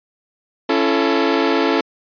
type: chord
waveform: sawtooth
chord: A major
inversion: first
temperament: equal with one note detuned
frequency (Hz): 277.2 / 337.1 / 440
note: C#4 / E4 / A4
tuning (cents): 0 / +39 / 0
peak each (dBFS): -15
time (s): 0.69-1.81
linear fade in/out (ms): 5
type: noise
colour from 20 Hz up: violet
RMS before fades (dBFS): -24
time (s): 1.09-1.23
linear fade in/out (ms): 5
effects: resampled to 11025 Hz